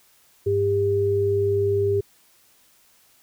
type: tone pair together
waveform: sine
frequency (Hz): 100 / 400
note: G2 / G4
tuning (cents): +35 / +35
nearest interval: 2 octaves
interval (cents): 2400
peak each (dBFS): -25 / -19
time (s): 0.46-2.01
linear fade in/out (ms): 10
effects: white hiss -58 dBFS RMS until 3.22 s